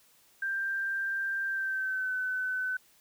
sine tone with pitch glide, 1581 to 1512.2 Hz, G6 to F#6, +14 to +37 cents, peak -29 dBFS, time 0.42-2.77 s, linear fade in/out 5 ms, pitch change -77 cents, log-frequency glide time 1.46-2.13 s, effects white hiss -63 dBFS RMS until 3 s

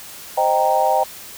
sine chord, C minor seventh, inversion none, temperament equal, 523.3 / 622.3 / 784 / 932.3 Hz, C5 / Eb5 / G5 / Bb5, 0 / 0 / 0 / 0 cents, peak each -22 / -20 / -17 / -21 dBFS, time 0.37-1.04 s, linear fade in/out 10 ms, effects white hiss -37 dBFS RMS until 1.37 s

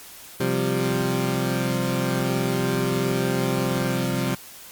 20% pulse chord, C suspended fourth, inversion none, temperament equal, 130.81 / 174.61 / 196 Hz, C3 / F3 / G3, 0 / 0 / 0 cents, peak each -20 / -22 / -22 dBFS, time 0.4-4.35 s, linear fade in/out 5 ms, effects white hiss -43 dBFS RMS until 4.71 s + Opus 48 kbps

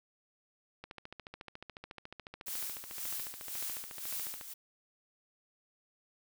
click train, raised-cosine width 0.3 ms, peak -29 dBFS, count 51, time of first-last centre 0.84-4.411 s, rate 14 Hz
blue noise with tremolo, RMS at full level -38 dBFS, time 2.46-4.54 s, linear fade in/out 10 ms, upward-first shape sine, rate 1.9 Hz, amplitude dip 70%
effects none

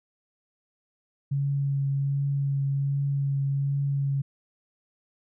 sine tone with vibrato, 139.3 Hz, C#3, 9 cents sharp, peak -23 dBFS, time 1.31-4.22 s, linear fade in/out 10 ms, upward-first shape triangle, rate 1.3 Hz, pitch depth 15 cents each way, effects none

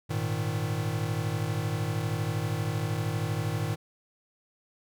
square chord, Ab suspended second, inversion none, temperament equal, 103.83 / 116.54 / 155.56 Hz, Ab2 / Bb2 / Eb3, 0 / 0 / 0 cents, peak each -33 dBFS, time 0.09-3.76 s, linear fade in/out 20 ms, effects none

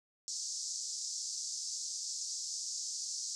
pink band-pass noise, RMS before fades -40 dBFS, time 0.28-3.35 s, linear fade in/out 0 ms, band 4900 to 7500 Hz, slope 48 dB/octave, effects none

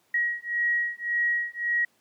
sine beating tone pair, 1900 / 1901.8 Hz, A#6 / A#6, +33 / +34 cents, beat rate 1.8 Hz, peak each -27 dBFS, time 0.14-1.85 s, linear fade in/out 5 ms, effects pink hiss -66 dBFS RMS until 2 s + high-pass 200 Hz 12 dB/octave

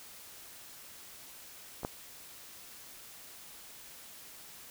clicks, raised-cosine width 1 ms, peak -28 / -19 dBFS, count 2, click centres 1.833 / 1.849 s, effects white hiss -51 dBFS RMS until 4.7 s

